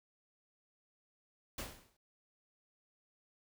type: noise with exponential decay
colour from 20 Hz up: pink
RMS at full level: -39 dBFS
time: 1.58-1.97 s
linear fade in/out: 5 ms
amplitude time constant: 83 ms
effects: none